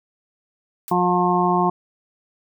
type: noise with exponential decay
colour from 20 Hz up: blue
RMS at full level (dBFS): -30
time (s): 0.88-0.97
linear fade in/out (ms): 0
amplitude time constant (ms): 18
type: harmonic tone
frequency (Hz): 178.7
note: F3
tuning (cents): +40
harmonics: 1 / 2 / 4 / 5 / 6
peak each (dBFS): -22 / -22 / -22 / -22 / -22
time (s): 0.91-1.7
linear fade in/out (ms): 5
effects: none